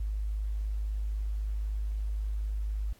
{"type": "tone", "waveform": "sine", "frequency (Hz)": 51.91, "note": "G#1", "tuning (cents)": 0, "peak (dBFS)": -29, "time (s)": [0, 2.93], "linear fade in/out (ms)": 5, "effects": ["pink hiss -62 dBFS RMS until 2.99 s", "AAC 64 kbps"]}